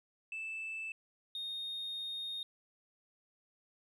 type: tone pair in turn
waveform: sine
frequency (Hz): 2637 / 3698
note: E7 / A#7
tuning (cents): 0 / -15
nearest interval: tritone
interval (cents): 585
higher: second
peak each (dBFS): -37 / -36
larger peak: second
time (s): 0.32-0.92 / 1.35-2.43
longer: second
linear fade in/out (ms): 2
effects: tanh soft clip ceiling -36 dBFS + 13-bit